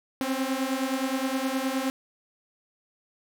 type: beating tone pair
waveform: sawtooth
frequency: 260 / 269.6 Hz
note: C4 / C#4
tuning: -11 / -48 cents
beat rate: 9.6 Hz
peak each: -25 dBFS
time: 0.21-1.9 s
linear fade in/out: 0 ms
effects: none